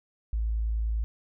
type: tone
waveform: sine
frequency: 55 Hz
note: A1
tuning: in tune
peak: -25 dBFS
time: 0.33-1.04 s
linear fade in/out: 0 ms
effects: none